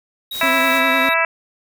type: noise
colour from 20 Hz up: white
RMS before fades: -32 dBFS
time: 0.31-0.82 s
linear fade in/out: 50 ms
type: tone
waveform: square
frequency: 3805 Hz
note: A#7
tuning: 35 cents sharp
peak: -26 dBFS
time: 0.31-1.14 s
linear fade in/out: 5 ms
type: harmonic tone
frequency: 329.6 Hz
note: E4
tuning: in tune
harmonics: 2 / 3 / 4 / 5 / 6 / 7 / 8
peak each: -22 / -22 / -22 / -22 / -22 / -22 / -22 dBFS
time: 0.41-1.25 s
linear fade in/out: 2 ms
type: tone with vibrato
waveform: 35% pulse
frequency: 264.7 Hz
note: C4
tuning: 20 cents sharp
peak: -21 dBFS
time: 0.43-1.09 s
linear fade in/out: 0 ms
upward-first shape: sine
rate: 9.9 Hz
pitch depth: 48 cents each way
effects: none